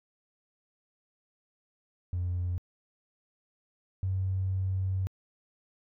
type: tone pair in turn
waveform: triangle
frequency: 89 / 94.55 Hz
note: F2 / F#2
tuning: +33 / +38 cents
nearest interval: minor second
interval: 105 cents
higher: second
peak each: -25 / -23 dBFS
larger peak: second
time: 2.13-2.58 / 4.03-5.07 s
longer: second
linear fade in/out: 0 ms
effects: tanh soft clip ceiling -25 dBFS